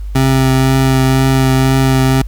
25% pulse tone with vibrato, 132.4 Hz, C3, 21 cents sharp, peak -5 dBFS, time 0.15-2.22 s, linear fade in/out 5 ms, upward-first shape triangle, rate 2 Hz, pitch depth 14 cents each way, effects added 50 Hz sine -20 dBFS peak until 2.27 s + pink hiss -49 dBFS RMS until 2.27 s

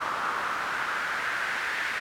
pink noise with band-pass filter sweep, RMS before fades -30 dBFS, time 0-2 s, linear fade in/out 20 ms, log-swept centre 1200 to 1800 Hz, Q 3.2, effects none

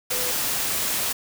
sine tone in noise, 500 Hz, B4, 21 cents sharp, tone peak -33 dBFS, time 0.11-0.32 s, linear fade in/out 10 ms, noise white, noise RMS -25 dBFS, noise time 0.1-1.13 s, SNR -11 dB, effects none

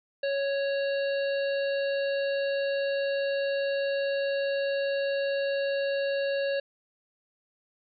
harmonic tone, 554.4 Hz, C#5, in tune, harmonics 1 / 3 / 5 / 7 / 8, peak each -26 / -36 / -40 / -43 / -44 dBFS, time 0.23-6.6 s, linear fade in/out 5 ms, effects none

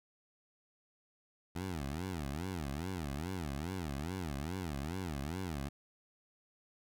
15% pulse tone with vibrato, 80.7 Hz, E2, 36 cents flat, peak -31 dBFS, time 1.55-5.69 s, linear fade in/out 10 ms, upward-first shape sine, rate 2.4 Hz, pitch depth 290 cents each way, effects none

